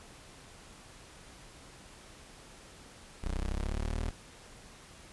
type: exponential sweep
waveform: 25% pulse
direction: up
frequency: 30.38 to 40.89 Hz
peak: -28 dBFS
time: 3.23-4.11 s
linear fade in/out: 10 ms
effects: pink hiss -53 dBFS RMS until 5.12 s + resampled to 24000 Hz